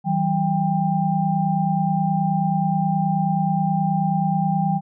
sine tone cluster, 160.2 / 189.6 / 794 Hz, E3 / F#3 / G5, -49 / +43 / +22 cents, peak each -22 dBFS, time 0.04-4.81 s, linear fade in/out 50 ms, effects none

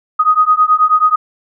sine beating tone pair, 1244.5 / 1253.8 Hz, D#6 / D#6, 0 / +13 cents, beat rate 9.3 Hz, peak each -11 dBFS, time 0.19-1.16 s, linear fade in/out 10 ms, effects none

